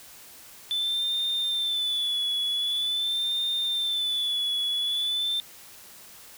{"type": "tone with vibrato", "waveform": "sine", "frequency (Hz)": 3504, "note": "A7", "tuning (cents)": -8, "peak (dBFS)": -22, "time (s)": [0.71, 5.4], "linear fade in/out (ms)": 0, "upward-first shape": "sine", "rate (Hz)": 0.45, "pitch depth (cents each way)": 57, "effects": ["tanh soft clip ceiling -23 dBFS", "white hiss -48 dBFS RMS until 6.37 s"]}